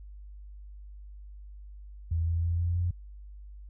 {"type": "tone with pitch steps", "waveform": "sine", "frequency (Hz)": [82.41, 83.71, 85.02, 86.36, 87.71], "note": ["E2", "E2", "F2", "F2", "F2"], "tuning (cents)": [0, 27, -46, -19, 8], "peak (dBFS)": -25, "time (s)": [2.11, 2.91], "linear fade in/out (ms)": 5, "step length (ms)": 160, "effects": ["added 50 Hz sine -43 dBFS peak until 3.69 s"]}